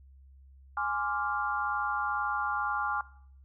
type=chord; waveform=sine; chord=D half-diminished seventh; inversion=second; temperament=equal with one note detuned; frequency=830.6 / 1046.5 / 1168.6 / 1396.9 Hz; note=Ab5 / C6 / D6 / F6; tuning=0 / 0 / -9 / 0 cents; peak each=-33 / -37 / -34 / -33 dBFS; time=0.77-3.01 s; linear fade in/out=2 ms; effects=noise-tail reverb RT60 0.6 s tail -19 dB re dry + added 67 Hz sine -52 dBFS peak until 3.44 s